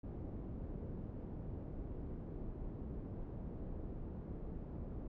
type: low-pass noise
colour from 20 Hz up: pink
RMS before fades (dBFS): -45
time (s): 0.03-5.08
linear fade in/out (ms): 10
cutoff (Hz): 360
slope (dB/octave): 12
effects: none